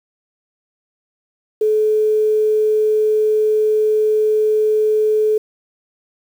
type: tone with quantisation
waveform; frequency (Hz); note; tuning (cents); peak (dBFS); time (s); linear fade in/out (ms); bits
sine; 430; A4; -40; -12; 1.61-5.38; 5; 7
effects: none